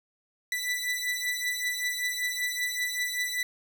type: beating tone pair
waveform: sawtooth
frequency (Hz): 1975.5 / 1980.7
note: B6 / B6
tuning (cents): 0 / +5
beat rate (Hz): 5.2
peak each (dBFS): -29 / -27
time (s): 0.52-3.43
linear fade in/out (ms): 2
effects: none